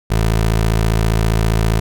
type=tone; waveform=20% pulse; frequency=55 Hz; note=A1; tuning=in tune; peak=-8 dBFS; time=0.1-1.8 s; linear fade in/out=10 ms; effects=none